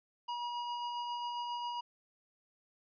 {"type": "tone with tremolo", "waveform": "square", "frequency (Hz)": 960, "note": "B5", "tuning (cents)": -49, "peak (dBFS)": -36, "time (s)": [0.28, 1.81], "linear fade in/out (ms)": 10, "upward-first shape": "sine", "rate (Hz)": 7.4, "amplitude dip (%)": 25, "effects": ["resampled to 11025 Hz"]}